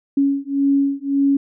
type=beating tone pair; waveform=sine; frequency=277.2 / 279 Hz; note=C#4 / C#4; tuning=0 / +11 cents; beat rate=1.8 Hz; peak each=-18 dBFS; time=0.17-1.37 s; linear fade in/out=5 ms; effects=none